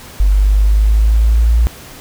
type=exponential sweep; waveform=sine; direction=up; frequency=48.43 to 58.27 Hz; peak=-7 dBFS; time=0.2-1.67 s; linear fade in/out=0 ms; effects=pink hiss -35 dBFS RMS until 2 s